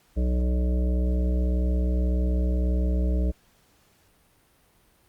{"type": "harmonic tone", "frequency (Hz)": 61.74, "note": "B1", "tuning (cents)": 0, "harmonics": [1, 3, 5, 7, 9, 10], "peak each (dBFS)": [-21, -31, -35, -38, -40, -41], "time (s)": [0.16, 3.32], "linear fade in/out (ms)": 20, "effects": ["pink hiss -62 dBFS RMS until 5.08 s", "Opus 48 kbps"]}